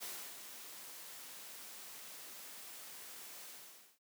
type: noise with ADSR envelope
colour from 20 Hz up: white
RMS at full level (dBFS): -44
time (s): 0-3.99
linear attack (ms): 29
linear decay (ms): 320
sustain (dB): -7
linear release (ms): 530
effects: noise-tail reverb RT60 0.1 s tail -23 dB re dry + high-pass 200 Hz 12 dB/octave